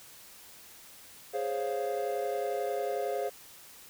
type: chord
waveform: triangle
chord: Db major seventh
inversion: second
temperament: equal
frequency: 415.3 / 523.3 / 554.4 / 698.5 Hz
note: Ab4 / C5 / Db5 / F5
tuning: 0 / 0 / 0 / 0 cents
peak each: -32 / -33 / -35 / -33 dBFS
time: 1.33-3.3 s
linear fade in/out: 20 ms
effects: tanh soft clip ceiling -19 dBFS + white hiss -52 dBFS RMS until 3.89 s